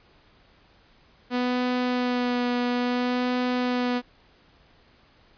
sawtooth tone with vibrato, 246.9 Hz, B3, in tune, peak -19 dBFS, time 1.3-4.02 s, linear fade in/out 50 ms, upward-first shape sine, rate 0.59 Hz, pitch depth 17 cents each way, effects pink hiss -58 dBFS RMS until 5.37 s + resampled to 11025 Hz

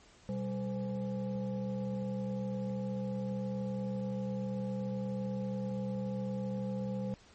sine tone with frequency modulation, 196 Hz, G3, in tune, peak -33 dBFS, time 0.29-7.14 s, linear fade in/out 0 ms, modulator 320 Hz, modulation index 0.95, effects pink hiss -60 dBFS RMS until 7.34 s + MP3 32 kbps

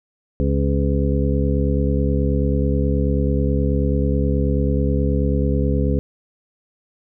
harmonic tone with a mistuned harmonic, 69.3 Hz, C#2, in tune, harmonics 1 / 2 / 3 / 4 / 6 / 7, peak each -19 / -22 / -24 / -25 / -27 / -27 dBFS, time 0.4-5.99 s, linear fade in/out 0 ms, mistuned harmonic 7, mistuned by +54 cents, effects none

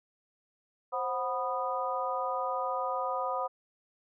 harmonic tone with a mistuned harmonic, 246.9 Hz, B3, in tune, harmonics 2 / 3 / 4 / 5, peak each -35 / -35 / -35 / -35 dBFS, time 0.92-3.48 s, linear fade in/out 20 ms, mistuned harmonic 2, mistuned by +110 cents, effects none

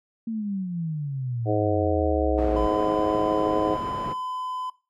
sine exponential sweep, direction down, 230.8 to 55 Hz, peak -26 dBFS, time 0.27-2.67 s, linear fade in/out 5 ms
harmonic tone, 105.4 Hz, G#2, 26 cents sharp, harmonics 3 / 4 / 5 / 6 / 7, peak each -26 / -27 / -28 / -29 / -29 dBFS, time 1.45-3.78 s, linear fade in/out 50 ms
white low-pass noise, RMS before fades -34 dBFS, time 2.37-4.14 s, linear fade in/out 20 ms, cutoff 630 Hz, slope 12 dB/octave
triangle tone, 1013 Hz, B5, 44 cents sharp, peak -27 dBFS, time 2.56-4.7 s, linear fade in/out 5 ms
effects noise-tail reverb RT60 0.3 s tail -18 dB re dry

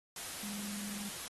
sine tone in noise, 204.5 Hz, G#3, 26 cents flat, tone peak -42 dBFS, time 0.43-1.09 s, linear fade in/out 2 ms, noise white, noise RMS -43 dBFS, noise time 0.16-1.28 s, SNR -2 dB, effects AAC 32 kbps

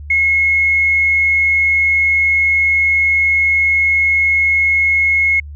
triangle tone with tanh clipping, 2170 Hz, C#7, 37 cents flat, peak -10 dBFS, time 0.1-5.4 s, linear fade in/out 5 ms, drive 3 dB, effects added 73 Hz sine -28 dBFS peak until 5.55 s + resampled to 16000 Hz

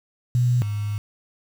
sine tone pair in turn, 122.8 / 104.03 Hz, B2 / G#2, -9 / +3 cents, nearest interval minor third, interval 288 cents, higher first, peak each -16 / -23 dBFS, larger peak first, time 0.35-0.62 / 0.62-0.98 s, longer second, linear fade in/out 0 ms, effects 7-bit

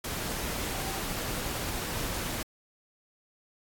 sine tone in noise, 774 Hz, G5, 22 cents flat, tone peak -43 dBFS, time 0.69-1 s, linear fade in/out 5 ms, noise pink, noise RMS -34 dBFS, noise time 0.04-2.43 s, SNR -12 dB, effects AAC 64 kbps

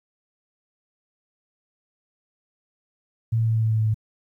sine tone with pitch steps, 113.7 / 112.98 / 112.26 / 111.55 / 110.85 / 110.14 / 109.45 / 108.75 Hz, A#2 / A2 / A2 / A2 / A2 / A2 / A2 / A2, -43 / +46 / +35 / +24 / +13 / +2 / -9 / -20 cents, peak -18 dBFS, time 3.32-3.944 s, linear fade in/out 10 ms, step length 78 ms, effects 10-bit

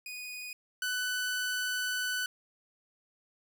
sawtooth tone pair in turn, 2478 / 1496.1 Hz, D#7 / F#6, -8 / +19 cents, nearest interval major sixth, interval 873 cents, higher first, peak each -36 / -27 dBFS, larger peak second, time 0.06-0.53 / 0.82-2.26 s, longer second, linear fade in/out 2 ms, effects none

